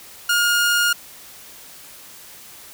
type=tone; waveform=sawtooth; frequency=1422 Hz; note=F6; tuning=31 cents sharp; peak=-12 dBFS; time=0.29-0.93 s; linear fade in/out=5 ms; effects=white hiss -42 dBFS RMS until 2.73 s